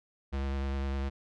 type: tone with vibrato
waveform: square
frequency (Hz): 68.3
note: C#2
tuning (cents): -25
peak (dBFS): -31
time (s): 0.32-1.1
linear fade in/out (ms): 20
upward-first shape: sine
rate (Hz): 9.9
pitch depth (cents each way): 18
effects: low-pass 4000 Hz 12 dB/octave